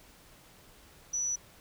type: tone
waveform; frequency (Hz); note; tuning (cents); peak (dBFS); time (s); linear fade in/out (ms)
sine; 5920; F#8; 0; -29; 1.13-1.36; 10
effects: pink hiss -57 dBFS RMS until 1.6 s